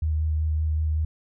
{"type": "tone with vibrato", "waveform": "sine", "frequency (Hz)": 77.78, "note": "D#2", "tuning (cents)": 0, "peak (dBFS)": -21, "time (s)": [0.02, 1.05], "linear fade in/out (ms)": 5, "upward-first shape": "square", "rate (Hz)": 5.3, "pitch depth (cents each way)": 12, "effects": []}